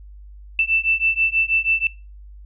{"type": "beating tone pair", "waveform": "sine", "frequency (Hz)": [2657, 2663.2], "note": ["E7", "E7"], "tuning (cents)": [13, 17], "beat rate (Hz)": 6.2, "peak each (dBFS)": -19, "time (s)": [0.59, 1.87], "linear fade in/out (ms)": 2, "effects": ["noise-tail reverb RT60 0.3 s tail -22 dB re dry", "added 50 Hz sine -38 dBFS peak until 2.45 s"]}